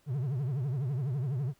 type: tone with vibrato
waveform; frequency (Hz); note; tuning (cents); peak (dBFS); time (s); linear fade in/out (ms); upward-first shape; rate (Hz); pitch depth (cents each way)
triangle; 133.7; C3; +38; -27; 0.06-1.54; 50; triangle; 12; 250
effects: pink hiss -68 dBFS RMS until 1.59 s